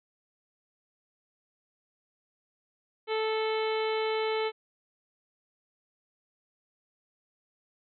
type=harmonic tone with a mistuned harmonic; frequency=438.4 Hz; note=A4; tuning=6 cents flat; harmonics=1 / 2 / 3 / 4 / 5 / 6 / 7 / 8 / 9; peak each=-28 / -35 / -39 / -45 / -38 / -46 / -42 / -47 / -44 dBFS; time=3.07-4.52 s; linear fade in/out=50 ms; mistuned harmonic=9; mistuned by=+15 cents; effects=none